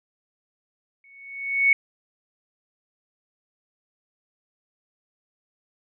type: tone with exponential growth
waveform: sine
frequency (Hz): 2218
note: C#7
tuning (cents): 0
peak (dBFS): -12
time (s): 1.04-1.73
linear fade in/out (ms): 2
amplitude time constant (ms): 150
effects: none